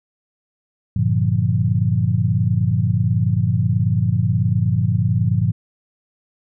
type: chord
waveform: sine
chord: G minor seventh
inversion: none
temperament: equal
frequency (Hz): 98 / 116.54 / 146.83 / 174.61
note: G2 / Bb2 / D3 / F3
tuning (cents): 0 / 0 / 0 / 0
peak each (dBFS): -20 / -18 / -23 / -22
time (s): 0.96-5.52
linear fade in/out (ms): 5
effects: none